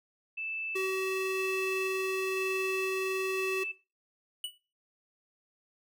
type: tone with tremolo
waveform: sine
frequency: 2637 Hz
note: E7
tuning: in tune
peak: -34 dBFS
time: 0.37-3.72 s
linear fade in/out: 10 ms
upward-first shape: square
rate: 1 Hz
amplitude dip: 25%
type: tone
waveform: square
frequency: 379.8 Hz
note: F#4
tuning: 45 cents sharp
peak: -31 dBFS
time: 0.75-3.64 s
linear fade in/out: 10 ms
type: tone with exponential decay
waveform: square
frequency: 2951 Hz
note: F#7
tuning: 5 cents flat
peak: -31 dBFS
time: 4.44-4.58 s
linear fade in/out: 2 ms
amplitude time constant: 29 ms
effects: noise-tail reverb RT60 0.3 s tail -17 dB re dry